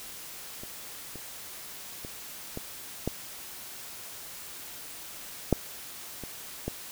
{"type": "clicks", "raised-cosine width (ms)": 2, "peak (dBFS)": [-28, -28, -26, -21, -14, -7, -25, -17], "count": 8, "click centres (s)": [0.635, 1.157, 2.049, 2.574, 3.076, 5.527, 6.237, 6.68], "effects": ["white hiss -43 dBFS RMS until 6.91 s"]}